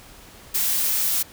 blue noise, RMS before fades -22 dBFS, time 0.54-1.23 s, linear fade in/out 10 ms, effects pink hiss -46 dBFS RMS until 1.32 s

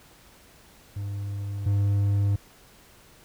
triangle tone pair in turn, 100.6 / 100.6 Hz, G2 / G2, +45 / +45 cents, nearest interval unison, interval 0 cents, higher neither, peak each -27 / -18 dBFS, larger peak second, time 0.96-1.66 / 1.66-2.36 s, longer neither, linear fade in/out 5 ms, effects pink hiss -54 dBFS RMS until 3.24 s

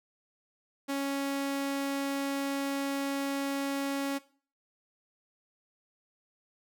sawtooth tone, 277.2 Hz, C#4, in tune, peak -26 dBFS, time 0.88-4.19 s, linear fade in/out 20 ms, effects noise-tail reverb RT60 0.4 s tail -17 dB re dry

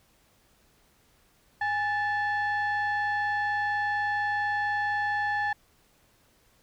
sine tone pair together, 826 / 1750.2 Hz, G#5 / A6, -10 / -10 cents, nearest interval octave + minor second, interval 1300 cents, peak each -26 dBFS, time 1.61-5.53 s, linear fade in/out 5 ms, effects tanh soft clip ceiling -22 dBFS + pink hiss -64 dBFS RMS until 6.62 s

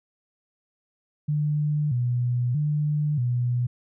sine tone with vibrato, 135.3 Hz, C#3, 42 cents flat, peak -21 dBFS, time 1.28-3.67 s, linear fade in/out 10 ms, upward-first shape square, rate 0.79 Hz, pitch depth 170 cents each way, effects none

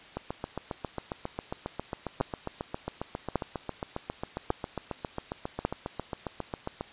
two click trains, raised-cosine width 1 ms, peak -18 / -11 dBFS, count 50 / 4, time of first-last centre 0.17-6.81 / 2.21-5.65 s, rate 7.38 / 0.872 Hz, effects white hiss -50 dBFS RMS until 6.92 s + resampled to 8000 Hz

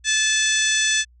harmonic tone, 869 Hz, A5, 22 cents flat, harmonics 2 / 3 / 4 / 5 / 6 / 7 / 8 / 9 / 10, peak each -22 / -26 / -23 / -32 / -32 / -24 / -32 / -28 / -35 dBFS, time 0.04-1.05 s, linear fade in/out 50 ms, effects added 60 Hz sine -50 dBFS peak until 1.2 s

